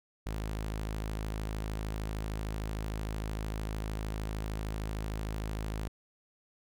sawtooth tone, 53.2 Hz, G#1, 42 cents sharp, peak -30 dBFS, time 0.26-5.88 s, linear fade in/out 5 ms, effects none

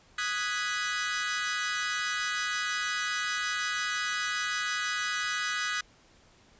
sawtooth chord, G# minor seventh, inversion second, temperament equal, 1244.5 / 1480 / 1661.2 / 1975.5 Hz, D#6 / F#6 / G#6 / B6, 0 / 0 / 0 / 0 cents, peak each -31 dBFS, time 0.18-5.81 s, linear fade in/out 5 ms, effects pink hiss -60 dBFS RMS until 6.59 s + resampled to 16000 Hz

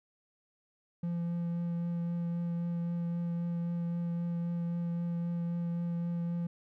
triangle tone with vibrato, 171.2 Hz, F3, 34 cents flat, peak -29 dBFS, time 1.03-6.47 s, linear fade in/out 5 ms, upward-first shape triangle, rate 3.8 Hz, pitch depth 12 cents each way, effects none

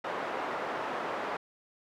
pink band-pass noise, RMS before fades -35 dBFS, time 0.04-1.37 s, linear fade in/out 5 ms, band 490 to 1400 Hz, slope 12 dB/octave, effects none

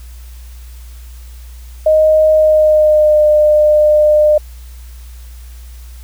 sine tone with pitch glide, 622.3 to 603.9 Hz, D#5 to D5, 0 to +48 cents, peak -6 dBFS, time 1.86-4.38 s, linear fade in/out 5 ms, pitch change -52 cents, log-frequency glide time 2.33-3.25 s, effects added 60 Hz sine -30 dBFS peak until 6.03 s + white hiss -45 dBFS RMS until 6.03 s

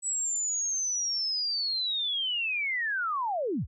sine linear sweep, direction down, 7902 to 32.7 Hz, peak -27 dBFS, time 0.02-3.67 s, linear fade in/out 50 ms, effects none

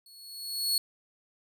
sawtooth tone with level ramp, 4366 Hz, C#8, 27 cents flat, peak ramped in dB -50 to -20 dBFS, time 0.06-0.78 s, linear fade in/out 2 ms, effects none

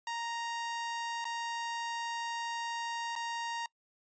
sawtooth tone with dropouts, 932.3 Hz, A#5, in tune, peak -31 dBFS, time 0.07-3.66 s, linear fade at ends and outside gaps 2 ms, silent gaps 1.244-1.252 / 3.154-3.161 s, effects noise-tail reverb RT60 0.1 s tail -24 dB re dry + resampled to 16000 Hz

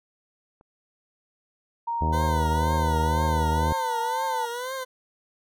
clicks, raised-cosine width 1 ms, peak -40 / -30 dBFS, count 2, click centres 0.611 / 2.636 s
sine tone with pitch glide, 932.3 to 894.8 Hz, A#5 to A5, 0 to +29 cents, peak -25 dBFS, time 1.87-4.46 s, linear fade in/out 10 ms, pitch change -71 cents, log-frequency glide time 2.06-4.3 s
harmonic tone, 78.9 Hz, D#2, 25 cents sharp, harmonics 1 / 2 / 3 / 4 / 5 / 6 / 7 / 8 / 9 / 10, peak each -24 / -30 / -34 / -36 / -38 / -40 / -41 / -42 / -43 / -44 dBFS, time 2.01-3.73 s, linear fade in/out 5 ms
20% pulse tone with vibrato, 500 Hz, B4, 21 cents sharp, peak -25 dBFS, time 2.12-4.85 s, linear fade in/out 20 ms, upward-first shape triangle, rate 2 Hz, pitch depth 120 cents each way
effects none

